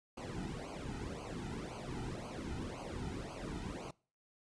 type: noise with flanger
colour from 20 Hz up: brown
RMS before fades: -43 dBFS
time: 0.17-3.91 s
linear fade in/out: 5 ms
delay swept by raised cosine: 0.54 to 1.84 ms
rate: 1.9 Hz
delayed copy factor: -0.95
effects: noise-tail reverb RT60 0.4 s tail -24 dB re dry + resampled to 22050 Hz